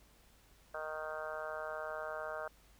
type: harmonic tone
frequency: 155.56 Hz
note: D#3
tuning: in tune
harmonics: 3 / 4 / 5 / 6 / 7 / 8 / 9 / 10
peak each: -49 / -42 / -50 / -51 / -50 / -48 / -48 / -48 dBFS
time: 0.74-2.48 s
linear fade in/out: 5 ms
effects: added 50 Hz sine -66 dBFS peak until 2.79 s + pink hiss -66 dBFS RMS until 2.79 s